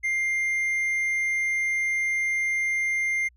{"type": "tone", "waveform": "triangle", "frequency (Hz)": 2100, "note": "C7", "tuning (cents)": 6, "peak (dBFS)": -21, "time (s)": [0.03, 3.29], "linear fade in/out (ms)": 20, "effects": ["added 60 Hz sine -56 dBFS peak until 3.36 s", "resampled to 32000 Hz"]}